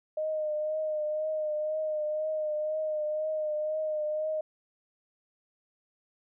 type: tone with vibrato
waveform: sine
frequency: 615 Hz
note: D#5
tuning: 20 cents flat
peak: -28 dBFS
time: 0.17-4.41 s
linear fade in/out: 5 ms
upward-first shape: triangle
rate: 2 Hz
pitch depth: 34 cents each way
effects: none